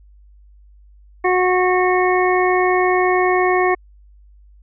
harmonic tone, 365.8 Hz, F#4, 20 cents flat, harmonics 1 / 2 / 3 / 5 / 6, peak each -16 / -19 / -21 / -23 / -24 dBFS, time 1.24-3.75 s, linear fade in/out 10 ms, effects added 50 Hz sine -44 dBFS peak until 4.62 s

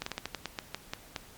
slowing click train, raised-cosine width 0.2 ms, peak -16 dBFS, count 11, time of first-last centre 0.02-1.162 s, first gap 44 ms, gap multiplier 1.2, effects pink hiss -53 dBFS RMS until 1.37 s + MP3 96 kbps

